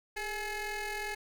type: ring-modulated tone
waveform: 20% pulse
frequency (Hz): 430.4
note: A4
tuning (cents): -38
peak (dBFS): -27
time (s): 0.16-1.15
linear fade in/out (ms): 10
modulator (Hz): 1270
effects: none